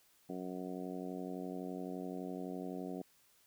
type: harmonic tone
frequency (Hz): 91.8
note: F#2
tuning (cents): -13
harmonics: 2 / 3 / 4 / 5 / 6 / 7 / 8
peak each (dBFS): -45 / -44 / -47 / -49 / -54 / -51 / -52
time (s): 0.29-3.02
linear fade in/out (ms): 5
effects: white hiss -69 dBFS RMS until 3.46 s